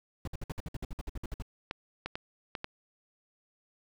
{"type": "noise bursts", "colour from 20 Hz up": "brown", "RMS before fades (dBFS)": -36, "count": 15, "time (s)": [0.25, 1.423], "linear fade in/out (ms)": 2, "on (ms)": 25, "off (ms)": 57}
{"type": "clicks", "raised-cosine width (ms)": 0.3, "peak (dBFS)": -19, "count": 5, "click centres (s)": [1.711, 2.06, 2.155, 2.552, 2.644]}
{"effects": []}